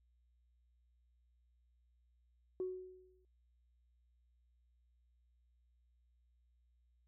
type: tone with exponential decay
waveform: sine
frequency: 370 Hz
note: F#4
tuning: in tune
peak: -34 dBFS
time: 2.6-3.25 s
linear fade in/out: 1 ms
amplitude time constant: 140 ms
effects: tanh soft clip ceiling -31 dBFS + added 60 Hz sine -70 dBFS peak until 7.07 s